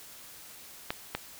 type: clicks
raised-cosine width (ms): 0.3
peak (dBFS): -14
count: 2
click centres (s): 0.905 / 1.15
effects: white hiss -49 dBFS RMS until 1.39 s